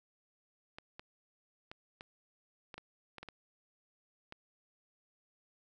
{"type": "clicks", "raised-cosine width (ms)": 0.3, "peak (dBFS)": -30, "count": 10, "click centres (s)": [0.785, 0.995, 1.715, 2.009, 2.742, 2.78, 3.183, 3.23, 3.287, 4.324], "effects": []}